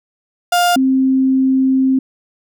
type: tone pair in turn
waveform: 35% pulse / sine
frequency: 704 / 263.7 Hz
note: F5 / C4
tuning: +14 / +14 cents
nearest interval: octave + perfect fourth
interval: 1700 cents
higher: first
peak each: -9 / -10 dBFS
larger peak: first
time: 0.52-0.76 / 0.76-1.99 s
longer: second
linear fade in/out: 5 ms
effects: none